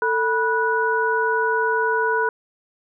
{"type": "tone cluster", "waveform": "sine", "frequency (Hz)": [445, 977, 1473], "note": ["A4", "B5", "F#6"], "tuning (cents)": [20, -19, -8], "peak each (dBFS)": -22, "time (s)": [0.02, 2.29], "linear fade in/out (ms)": 2, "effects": []}